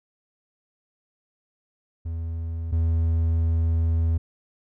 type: tone pair in turn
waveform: triangle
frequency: 82.41 / 82.1 Hz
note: E2 / E2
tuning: 0 / -6 cents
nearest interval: unison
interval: 6 cents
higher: first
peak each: -25 / -17 dBFS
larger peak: second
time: 2.05-2.72 / 2.72-4.18 s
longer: second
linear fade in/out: 10 ms
effects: none